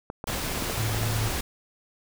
clicks, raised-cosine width 1 ms, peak -19 dBFS, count 10, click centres 0.101 / 0.241 / 0.299 / 0.331 / 0.576 / 0.624 / 0.698 / 0.894 / 0.946 / 1.033 s
pink noise, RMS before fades -30 dBFS, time 0.27-1.41 s, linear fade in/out 5 ms
sine tone, 110 Hz, A2, in tune, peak -26 dBFS, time 0.75-1.32 s, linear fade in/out 50 ms
effects none

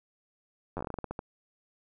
slowing click train, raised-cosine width 1 ms, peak -21 dBFS, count 13, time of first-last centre 0.77-1.191 s, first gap 10 ms, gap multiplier 1.21, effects none

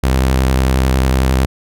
sawtooth tone with vibrato, 65.2 Hz, C2, 5 cents flat, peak -7 dBFS, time 0.03-1.46 s, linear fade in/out 10 ms, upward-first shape triangle, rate 11 Hz, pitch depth 46 cents each way, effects none

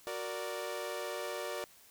sawtooth chord, Gb augmented, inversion none, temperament equal, 370 / 466.2 / 587.3 Hz, Gb4 / Bb4 / D5, 0 / 0 / 0 cents, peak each -39 / -38 / -36 dBFS, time 0.07-1.64 s, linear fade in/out 0 ms, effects white hiss -60 dBFS RMS until 1.9 s

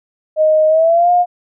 sine tone with pitch glide, 622.3 to 710.7 Hz, D#5 to F5, 0 to +30 cents, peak -8 dBFS, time 0.36-1.26 s, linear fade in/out 50 ms, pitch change +230 cents, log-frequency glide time 0.68-1.11 s, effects none

